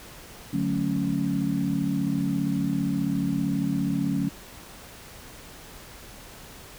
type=chord; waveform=sine; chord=D major seventh; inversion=none; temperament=equal; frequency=146.83 / 185 / 220 / 277.2 Hz; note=D3 / F#3 / A3 / C#4; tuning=0 / 0 / 0 / 0 cents; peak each=-30 / -28 / -30 / -27 dBFS; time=0.53-4.29 s; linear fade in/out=5 ms; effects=pink hiss -45 dBFS RMS until 6.78 s